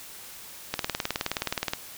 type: click train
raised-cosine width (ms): 0.2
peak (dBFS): -9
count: 20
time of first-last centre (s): 0.74-1.735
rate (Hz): 19.1
effects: white hiss -44 dBFS RMS until 1.97 s